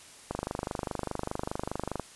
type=click train; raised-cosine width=1 ms; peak=-17 dBFS; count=43; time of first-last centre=0.31-1.997 s; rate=24.9 Hz; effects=white hiss -51 dBFS RMS until 2.15 s + resampled to 24000 Hz